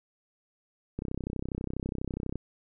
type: click train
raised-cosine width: 3 ms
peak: -20 dBFS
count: 45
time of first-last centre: 0.99-2.356 s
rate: 32.2 Hz
effects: none